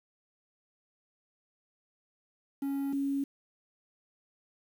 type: tone pair in turn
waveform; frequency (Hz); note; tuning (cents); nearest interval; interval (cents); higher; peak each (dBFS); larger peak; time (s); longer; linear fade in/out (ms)
triangle / sine; 277.2 / 277.2; C#4 / C#4; 0 / 0; unison; 0; neither; -28; neither; 2.62-2.93 / 2.93-3.24; neither; 5
effects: 9-bit